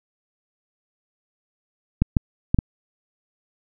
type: clicks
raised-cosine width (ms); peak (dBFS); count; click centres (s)
5; -4; 4; 2.02 / 2.168 / 2.545 / 2.588
effects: none